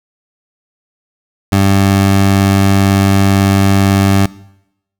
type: tone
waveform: 20% pulse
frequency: 98 Hz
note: G2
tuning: in tune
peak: -3 dBFS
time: 1.52-4.26 s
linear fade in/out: 5 ms
effects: noise-tail reverb RT60 0.8 s tail -20 dB re dry